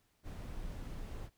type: noise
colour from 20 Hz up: brown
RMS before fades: -43 dBFS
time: 0.23-1.3 s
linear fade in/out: 50 ms
effects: pink hiss -75 dBFS RMS until 1.37 s